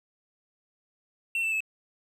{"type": "tone with pitch steps", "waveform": "triangle", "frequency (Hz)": [2707, 2654, 2603], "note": ["E7", "E7", "E7"], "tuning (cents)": [45, 11, -22], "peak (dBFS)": -24, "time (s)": [1.35, 1.605], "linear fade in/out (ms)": 2, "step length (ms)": 85, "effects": []}